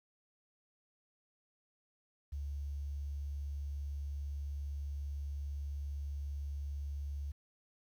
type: tone with quantisation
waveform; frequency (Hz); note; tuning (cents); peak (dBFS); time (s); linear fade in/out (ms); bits
sine; 71.2; C#2; +47; -37; 2.32-7.32; 10; 11
effects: none